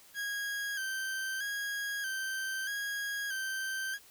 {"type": "tone with vibrato", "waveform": "40% pulse", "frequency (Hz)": 1600, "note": "G6", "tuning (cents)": 35, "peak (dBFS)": -33, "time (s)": [0.14, 3.99], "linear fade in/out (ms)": 50, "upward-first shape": "square", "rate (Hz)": 0.79, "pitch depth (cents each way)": 47, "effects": ["white hiss -58 dBFS RMS until 4.1 s"]}